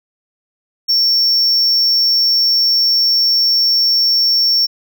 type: tone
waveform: triangle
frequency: 5460 Hz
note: F8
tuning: 40 cents flat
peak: -9 dBFS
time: 0.88-4.67 s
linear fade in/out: 20 ms
effects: none